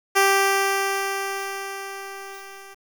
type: tone with level ramp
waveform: 10% pulse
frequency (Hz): 392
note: G4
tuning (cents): 0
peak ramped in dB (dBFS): -6 to -32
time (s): 0.15-2.75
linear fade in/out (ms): 20
effects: 8-bit